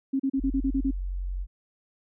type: tone bursts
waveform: sine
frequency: 270 Hz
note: C#4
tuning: 45 cents flat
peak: -22 dBFS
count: 8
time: 0.13-0.911 s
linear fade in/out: 10 ms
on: 67 ms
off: 35 ms
type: tone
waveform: sine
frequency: 45.64 Hz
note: F#1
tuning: 23 cents flat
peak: -28 dBFS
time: 0.37-1.47 s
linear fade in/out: 50 ms
effects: none